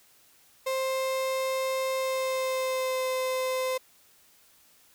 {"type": "tone with pitch glide", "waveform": "35% pulse", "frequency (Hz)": [526, 516.4], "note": ["C5", "C5"], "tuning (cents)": [9, -23], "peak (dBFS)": -25, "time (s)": [0.66, 3.78], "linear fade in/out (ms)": 10, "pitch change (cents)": -32, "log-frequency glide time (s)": [1.96, 3.06], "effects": ["white hiss -60 dBFS RMS until 4.94 s"]}